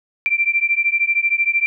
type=beating tone pair; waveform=sine; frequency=2349 / 2362 Hz; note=D7 / D7; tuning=0 / +9 cents; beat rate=13 Hz; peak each=-18 dBFS; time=0.26-1.66 s; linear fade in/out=0 ms; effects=none